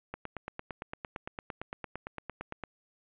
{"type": "click train", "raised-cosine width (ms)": 0.5, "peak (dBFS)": -22, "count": 23, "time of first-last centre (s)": [0.14, 2.637], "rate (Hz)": 8.81, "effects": ["resampled to 8000 Hz", "8-bit"]}